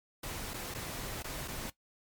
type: noise with dropouts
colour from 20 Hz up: pink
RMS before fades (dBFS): -40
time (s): 0.23-1.7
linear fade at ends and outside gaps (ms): 5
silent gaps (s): 0.536-0.54 / 0.741-0.747 / 1.226-1.242 / 1.478-1.482
effects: noise-tail reverb RT60 0.1 s tail -17 dB re dry + MP3 96 kbps